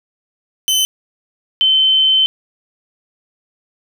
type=tone pair in turn; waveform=sawtooth / sine; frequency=3049 / 3076 Hz; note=G7 / G7; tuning=-49 / -33 cents; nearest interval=unison; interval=16 cents; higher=second; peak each=-9 dBFS; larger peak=neither; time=0.68-0.85 / 1.61-2.26 s; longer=second; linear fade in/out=0 ms; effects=none